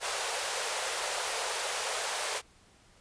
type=high-pass noise; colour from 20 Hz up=pink; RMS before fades=-33 dBFS; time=0-2.42 s; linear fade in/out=50 ms; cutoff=450 Hz; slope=48 dB/octave; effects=pink hiss -61 dBFS RMS until 3 s + resampled to 22050 Hz